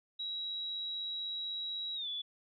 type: tone with pitch glide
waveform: sine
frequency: 3868 to 3446 Hz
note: B7 to A7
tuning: -37 to -37 cents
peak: -36 dBFS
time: 0.19-2.22 s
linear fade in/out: 10 ms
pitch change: -200 cents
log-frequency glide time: 1.95-2.08 s
effects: none